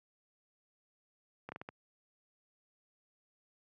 slowing click train, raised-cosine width 0.5 ms, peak -28 dBFS, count 5, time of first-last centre 1.49-1.689 s, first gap 30 ms, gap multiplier 1.35, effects high-pass 100 Hz 12 dB/octave

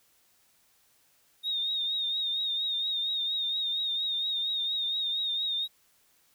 triangle tone with vibrato, 3707 Hz, A#7, 10 cents flat, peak -24 dBFS, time 1.43-5.68 s, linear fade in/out 50 ms, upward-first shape triangle, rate 4.3 Hz, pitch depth 63 cents each way, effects tanh soft clip ceiling -26 dBFS + white hiss -66 dBFS RMS until 6.34 s

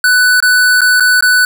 square tone with dropouts, 1492 Hz, F#6, 14 cents sharp, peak -7 dBFS, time 0.04-1.45 s, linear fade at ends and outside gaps 2 ms, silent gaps 0.403-0.425 / 0.808-0.816 / 0.999-1.005 / 1.208-1.224 s, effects none

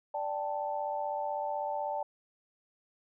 sine chord, D suspended fourth, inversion none, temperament equal, 587.3 / 784 / 880 Hz, D5 / G5 / A5, 0 / 0 / 0 cents, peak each -36 / -37 / -35 dBFS, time 0.14-2.03 s, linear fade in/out 5 ms, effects none

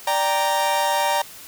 40% pulse chord, G minor, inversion second, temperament equal, 587.3 / 784 / 932.3 Hz, D5 / G5 / Bb5, 0 / 0 / 0 cents, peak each -24 / -24 / -20 dBFS, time 0.07-1.22 s, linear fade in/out 5 ms, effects white hiss -41 dBFS RMS until 1.47 s

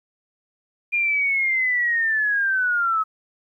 sine linear sweep, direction down, 2420 to 1275 Hz, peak -18 dBFS, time 0.92-3.04 s, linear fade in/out 20 ms, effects 10-bit

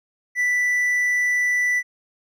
triangle tone, 1975.5 Hz, B6, in tune, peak -16 dBFS, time 0.35-1.83 s, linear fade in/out 50 ms, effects none

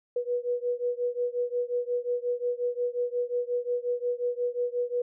sine beating tone pair, 485.2 / 490.8 Hz, B4 / B4, -31 / -11 cents, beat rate 5.6 Hz, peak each -29 / -30 dBFS, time 0.16-5.02 s, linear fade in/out 5 ms, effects none

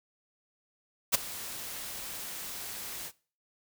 white noise with ADSR envelope, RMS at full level -21 dBFS, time 1.12-3.12 s, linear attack 27 ms, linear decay 12 ms, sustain -19 dB, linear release 57 ms, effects noise-tail reverb RT60 0.4 s tail -21 dB re dry

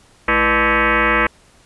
sine tone with frequency modulation, 329.6 Hz, E4, in tune, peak -12 dBFS, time 0.28-1.27 s, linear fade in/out 5 ms, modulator 272 Hz, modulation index 7.7, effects pink hiss -51 dBFS RMS until 1.65 s + resampled to 24000 Hz

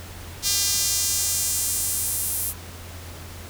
sawtooth tone with high-pass filter sweep, 401.3 Hz, G4, 41 cents sharp, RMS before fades -24 dBFS, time 0.42-2.54 s, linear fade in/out 50 ms, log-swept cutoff 5100 to 11000 Hz, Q 1.5, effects added 86 Hz sine -39 dBFS peak until 3.49 s + pink hiss -41 dBFS RMS until 3.49 s

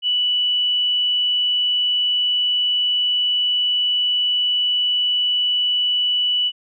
sine tone, 2960 Hz, F#7, in tune, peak -16 dBFS, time 0.02-6.52 s, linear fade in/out 50 ms, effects none

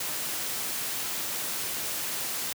white noise, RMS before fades -32 dBFS, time 0-2.53 s, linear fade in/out 5 ms, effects high-pass 100 Hz 12 dB/octave

